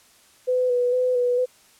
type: tone with vibrato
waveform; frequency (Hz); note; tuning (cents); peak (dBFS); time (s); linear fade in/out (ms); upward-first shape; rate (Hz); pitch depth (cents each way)
sine; 497.4; B4; +12; -18; 0.47-1.46; 20; square; 2.2; 23
effects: white hiss -55 dBFS RMS until 1.79 s + low-pass 11000 Hz 12 dB/octave